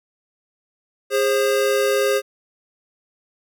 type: tone pair together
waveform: square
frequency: 409.2 / 532 Hz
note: G#4 / C5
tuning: -26 / +29 cents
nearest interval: perfect fourth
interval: 455 cents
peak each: -20 dBFS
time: 1.1-2.22 s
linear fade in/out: 50 ms
effects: none